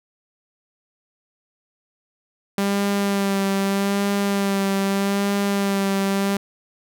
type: tone with vibrato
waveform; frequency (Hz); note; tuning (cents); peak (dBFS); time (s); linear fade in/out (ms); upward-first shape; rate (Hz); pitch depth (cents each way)
sawtooth; 198.2; G3; +19; -15; 2.58-6.37; 2; sine; 0.81; 22
effects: none